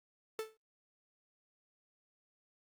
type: tone with exponential decay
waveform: 45% pulse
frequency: 439.3 Hz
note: A4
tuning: 3 cents flat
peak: -33 dBFS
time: 0.39-0.57 s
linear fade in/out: 1 ms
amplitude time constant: 37 ms
effects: Opus 48 kbps